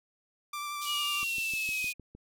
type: tone with vibrato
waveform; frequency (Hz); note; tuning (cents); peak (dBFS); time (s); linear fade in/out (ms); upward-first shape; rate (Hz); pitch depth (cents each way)
sawtooth; 1174.7; D6; 0; -31; 0.53-1.24; 5; sine; 11; 16
type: band-pass noise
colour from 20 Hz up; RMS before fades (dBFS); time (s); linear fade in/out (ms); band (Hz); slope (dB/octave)
pink; -41; 0.81-1.93; 10; 3100 to 15000; 48
type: exponential sweep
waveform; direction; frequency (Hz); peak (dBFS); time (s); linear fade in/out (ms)
sine; down; 2920 to 2470; -30; 0.85-1.94; 50
type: click train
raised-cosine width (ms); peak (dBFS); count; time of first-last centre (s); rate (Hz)
3; -35; 7; 1.23-2.15; 6.52
effects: none